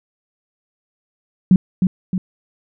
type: tone with echo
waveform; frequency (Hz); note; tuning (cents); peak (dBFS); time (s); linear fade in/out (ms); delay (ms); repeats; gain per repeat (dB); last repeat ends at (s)
sine; 185; F#3; 0; -6; 1.51-1.56; 2; 310; 2; -5; 2.18
effects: none